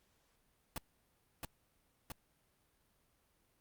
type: noise with echo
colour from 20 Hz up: pink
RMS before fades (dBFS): -40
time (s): 0.76-0.78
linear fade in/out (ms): 2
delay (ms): 670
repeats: 2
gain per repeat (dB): -2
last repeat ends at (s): 2.12
effects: pink hiss -75 dBFS RMS until 3.6 s + Opus 48 kbps